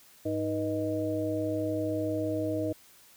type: harmonic tone with a mistuned harmonic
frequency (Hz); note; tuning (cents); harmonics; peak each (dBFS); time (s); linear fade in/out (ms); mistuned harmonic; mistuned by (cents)
103.83; G#2; 0; 1 / 3 / 5 / 6; -36 / -31 / -35 / -33; 0.25-2.73; 10; 5; -120
effects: white hiss -57 dBFS RMS until 3.16 s